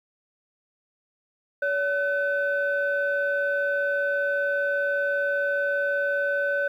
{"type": "tone pair together", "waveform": "sine", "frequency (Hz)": [568, 1513.1], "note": ["C#5", "F#6"], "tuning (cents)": [42, 38], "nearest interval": "octave + perfect fourth", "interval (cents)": 1696, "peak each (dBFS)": -24, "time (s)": [1.62, 6.68], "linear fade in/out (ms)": 5, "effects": ["tanh soft clip ceiling -16 dBFS", "10-bit"]}